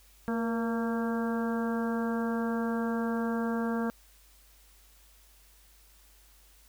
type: harmonic tone with a mistuned harmonic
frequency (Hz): 228.8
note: A#3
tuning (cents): -32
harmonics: 1 / 2 / 3 / 4 / 5 / 6 / 7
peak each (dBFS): -29 / -35 / -40 / -41 / -43 / -43 / -42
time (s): 0.28-3.9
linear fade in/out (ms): 0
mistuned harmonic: 2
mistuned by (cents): +40
effects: added 50 Hz sine -59 dBFS peak until 6.68 s + white hiss -61 dBFS RMS until 6.68 s